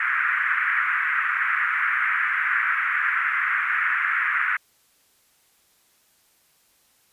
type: band-pass noise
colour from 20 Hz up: pink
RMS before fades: -23 dBFS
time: 0-4.57 s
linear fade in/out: 5 ms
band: 1300 to 2100 Hz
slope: 48 dB/octave
effects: white hiss -62 dBFS RMS until 7.12 s + resampled to 32000 Hz